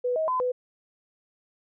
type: tone with pitch steps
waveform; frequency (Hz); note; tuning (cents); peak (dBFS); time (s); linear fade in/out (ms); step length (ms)
sine; 494.5 / 634 / 1017 / 499.5; B4 / D#5 / C6 / B4; +2 / +32 / -50 / +20; -23; 0.04-0.52; 10; 120
effects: none

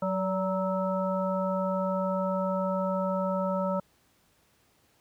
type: harmonic tone with a mistuned harmonic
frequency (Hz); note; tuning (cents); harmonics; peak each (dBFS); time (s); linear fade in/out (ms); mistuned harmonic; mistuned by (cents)
186.7; F#3; +16; 1 / 3 / 5 / 7; -30 / -29 / -35 / -35; 0.02-3.8; 5; 3; +40
effects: pink hiss -66 dBFS RMS until 5 s + high-pass 60 Hz 12 dB/octave

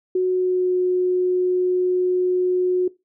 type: tone with pitch glide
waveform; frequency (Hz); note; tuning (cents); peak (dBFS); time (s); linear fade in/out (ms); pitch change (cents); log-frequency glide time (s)
sine; 368.5 to 364.1; F#4 to F#4; -7 to -28; -16; 0.15-2.88; 5; -21; 0.27-0.76
effects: noise-tail reverb RT60 0.2 s tail -18 dB re dry

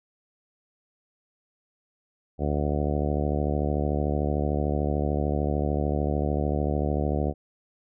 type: harmonic tone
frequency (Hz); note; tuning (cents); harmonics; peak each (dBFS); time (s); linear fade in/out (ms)
73.42; D2; 0; 1 / 2 / 3 / 4 / 5 / 6 / 7 / 8 / 9 / 10; -27 / -30 / -32 / -33 / -34 / -35 / -35 / -36 / -37 / -37; 2.38-7.34; 50
effects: none

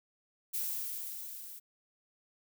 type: noise with level ramp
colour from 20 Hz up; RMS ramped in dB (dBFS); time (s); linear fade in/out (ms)
violet; -34 to -48; 0.53-1.6; 20
effects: none

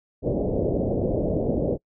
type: low-pass noise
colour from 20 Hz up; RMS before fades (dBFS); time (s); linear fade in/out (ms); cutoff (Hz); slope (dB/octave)
white; -24; 0.22-1.78; 50; 600; 48
effects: noise-tail reverb RT60 0.1 s tail -26 dB re dry

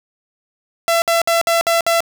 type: tone bursts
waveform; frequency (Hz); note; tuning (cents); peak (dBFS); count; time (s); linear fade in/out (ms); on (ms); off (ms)
sawtooth; 672; E5; +33; -9; 6; 0.88-2.005; 0; 140; 57
effects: none

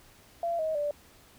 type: tone with pitch steps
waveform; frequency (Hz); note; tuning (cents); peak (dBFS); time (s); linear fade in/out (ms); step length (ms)
sine; 681 / 631.7 / 586; F5 / D#5 / D5; -44 / +26 / -4; -27; 0.43-0.91; 2; 160
effects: pink hiss -57 dBFS RMS until 1.38 s

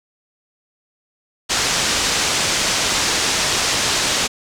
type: low-pass noise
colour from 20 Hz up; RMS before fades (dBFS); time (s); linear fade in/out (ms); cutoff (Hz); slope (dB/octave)
white; -19; 1.49-4.28; 20; 7200; 24
effects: none

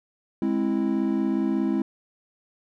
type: chord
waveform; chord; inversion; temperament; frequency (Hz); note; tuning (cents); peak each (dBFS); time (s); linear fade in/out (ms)
triangle; Ab augmented; none; equal with one note detuned; 207.7 / 264.4 / 329.6; Ab3 / C4 / E4; 0 / +18 / 0; -24; 0.42-1.82; 2
effects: none

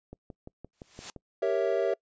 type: click train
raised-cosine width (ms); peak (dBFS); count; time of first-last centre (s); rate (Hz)
2; -29; 7; 0.13-1.163; 5.81
type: noise with exponential growth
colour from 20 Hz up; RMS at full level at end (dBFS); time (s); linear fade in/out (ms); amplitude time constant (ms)
white; -37; 0.73-1.1; 1; 80
type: chord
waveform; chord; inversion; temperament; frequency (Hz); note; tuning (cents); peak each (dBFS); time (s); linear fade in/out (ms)
triangle; G diminished seventh; none; equal; 392 / 466.2 / 554.4 / 659.3; G4 / Bb4 / Db5 / Fb5; 0 / 0 / 0 / 0; -28; 1.42-1.94; 5
effects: noise-tail reverb RT60 0.1 s tail -25 dB re dry + resampled to 16000 Hz

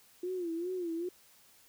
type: tone with vibrato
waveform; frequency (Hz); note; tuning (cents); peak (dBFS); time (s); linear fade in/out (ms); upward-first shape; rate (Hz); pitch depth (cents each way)
sine; 349.2; F4; 0; -33; 0.23-1.09; 5; sine; 2.5; 110
effects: white hiss -62 dBFS RMS until 1.68 s

